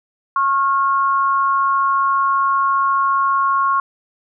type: tone pair together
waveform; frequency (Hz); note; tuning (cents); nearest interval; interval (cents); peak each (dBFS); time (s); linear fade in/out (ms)
sine; 1091.3 / 1400; C#6 / F6; -27 / +4; major third; 431; -14 / -22; 0.36-3.8; 2
effects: none